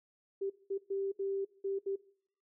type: tone bursts at uneven times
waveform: sine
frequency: 392 Hz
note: G4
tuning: in tune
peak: -32 dBFS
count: 6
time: 0.41-0.5 / 0.7-0.78 / 0.9-1.12 / 1.19-1.45 / 1.64-1.79 / 1.86-1.96 s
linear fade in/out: 10 ms
effects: noise-tail reverb RT60 0.6 s tail -20 dB re dry